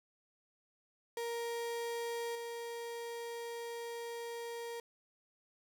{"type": "tone with level steps", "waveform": "35% pulse", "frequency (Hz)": 468, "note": "A#4", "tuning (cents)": 7, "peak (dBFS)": [-35, -39], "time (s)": [1.17, 4.8], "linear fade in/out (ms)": 2, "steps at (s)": 2.35, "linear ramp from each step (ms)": 5, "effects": []}